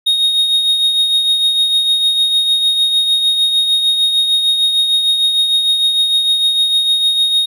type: tone with tremolo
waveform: triangle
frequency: 3729 Hz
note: A#7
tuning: in tune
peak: -7 dBFS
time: 0.06-7.46 s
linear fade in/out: 10 ms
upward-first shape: triangle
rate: 6.6 Hz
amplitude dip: 50%
effects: none